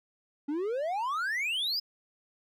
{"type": "exponential sweep", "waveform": "triangle", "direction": "up", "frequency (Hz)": [277.2, 5140], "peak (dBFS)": -27, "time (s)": [0.48, 1.8], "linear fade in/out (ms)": 10, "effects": []}